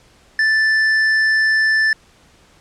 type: tone with hard clipping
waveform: sine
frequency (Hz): 1760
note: A6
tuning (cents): 0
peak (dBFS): -14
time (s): 0.39-1.93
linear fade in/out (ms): 2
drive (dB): 6
effects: pink hiss -51 dBFS RMS until 2.6 s + low-pass 8000 Hz 12 dB/octave